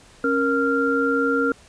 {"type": "tone cluster", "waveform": "sine", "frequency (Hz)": [274.2, 468.4, 1388], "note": ["C#4", "A#4", "F6"], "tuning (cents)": [-19, 8, -11], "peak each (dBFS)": -22, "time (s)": [0.24, 1.52], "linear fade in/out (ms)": 2, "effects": ["pink hiss -50 dBFS RMS until 1.68 s", "resampled to 22050 Hz"]}